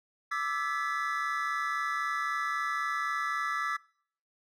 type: chord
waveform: triangle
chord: E dominant seventh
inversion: third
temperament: equal with one note detuned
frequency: 1174.7 / 1318.5 / 1704 / 1975.5 Hz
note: D6 / E6 / G#6 / B6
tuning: 0 / 0 / +44 / 0 cents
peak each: -33 / -32 / -34 / -35 dBFS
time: 0.31-3.77 s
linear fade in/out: 10 ms
effects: noise-tail reverb RT60 0.6 s tail -25 dB re dry